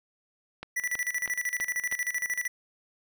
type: click train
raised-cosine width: 0.3 ms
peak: -21 dBFS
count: 5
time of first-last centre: 0.63-1.924 s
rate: 3.09 Hz
type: tone with tremolo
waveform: square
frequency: 1964 Hz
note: B6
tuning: 10 cents flat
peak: -27 dBFS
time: 0.76-2.48 s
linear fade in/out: 10 ms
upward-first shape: square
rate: 13 Hz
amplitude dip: 80%
effects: none